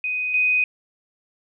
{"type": "tone pair in turn", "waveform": "sine", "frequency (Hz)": [2499, 2499], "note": ["D#7", "D#7"], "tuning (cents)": [7, 7], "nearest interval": "unison", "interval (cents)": 0, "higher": "neither", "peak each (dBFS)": [-22, -16], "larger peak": "second", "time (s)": [[0.04, 0.34], [0.34, 0.64]], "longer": "neither", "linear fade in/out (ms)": 2, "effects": []}